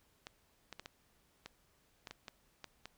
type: clicks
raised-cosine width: 0.2 ms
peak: -28 dBFS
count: 10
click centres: 0.269 / 0.727 / 0.796 / 0.859 / 1.46 / 2.072 / 2.11 / 2.282 / 2.643 / 2.856 s
effects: pink hiss -72 dBFS RMS until 2.97 s